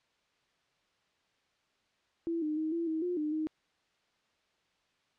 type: tone with pitch steps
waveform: sine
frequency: 334 / 305.4 / 314.3 / 336 / 318.4 / 355.7 / 303 / 312.2 Hz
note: E4 / D#4 / D#4 / E4 / D#4 / F4 / D#4 / D#4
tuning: +23 / -32 / +18 / +33 / +40 / +32 / -46 / +6 cents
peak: -30 dBFS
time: 2.27-3.47 s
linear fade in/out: 0 ms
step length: 150 ms
effects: white hiss -73 dBFS RMS until 5.18 s + low-pass 4000 Hz 12 dB/octave